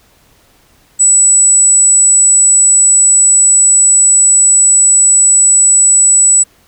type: tone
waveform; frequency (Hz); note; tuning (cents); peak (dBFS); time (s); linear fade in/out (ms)
sine; 7900; B8; 0; -4; 0.99-6.44; 20
effects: pink hiss -49 dBFS RMS until 6.67 s